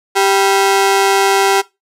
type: ring-modulated tone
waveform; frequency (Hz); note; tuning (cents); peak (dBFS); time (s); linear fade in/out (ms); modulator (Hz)
sawtooth; 587.3; D5; 0; -3; 0.15-1.62; 20; 195
effects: noise-tail reverb RT60 0.2 s tail -19 dB re dry + low-pass 12000 Hz 12 dB/octave